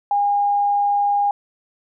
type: tone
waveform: sine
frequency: 813 Hz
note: G#5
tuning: 37 cents flat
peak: -15 dBFS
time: 0.11-1.31 s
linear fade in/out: 2 ms
effects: none